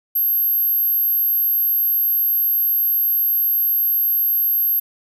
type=tone; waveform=sine; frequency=12544 Hz; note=G9; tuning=in tune; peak=-15 dBFS; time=0.15-4.8 s; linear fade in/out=10 ms; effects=none